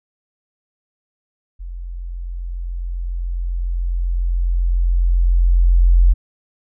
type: tone with level ramp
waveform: sine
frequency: 43.65 Hz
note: F1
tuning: in tune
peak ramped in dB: -27 to -7 dBFS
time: 1.59-6.14 s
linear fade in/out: 20 ms
effects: none